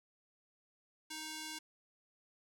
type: tone with band-pass filter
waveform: square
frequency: 312.4 Hz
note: D#4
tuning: 7 cents sharp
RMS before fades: -45 dBFS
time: 1.1-1.59 s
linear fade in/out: 10 ms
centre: 5800 Hz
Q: 0.68
effects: none